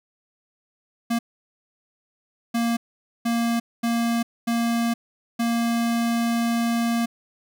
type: tone bursts at uneven times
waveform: square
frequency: 233.1 Hz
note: A#3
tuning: in tune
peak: -21 dBFS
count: 6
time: 1.1-1.19 / 2.54-2.77 / 3.25-3.6 / 3.83-4.23 / 4.47-4.94 / 5.39-7.06 s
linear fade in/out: 10 ms
effects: none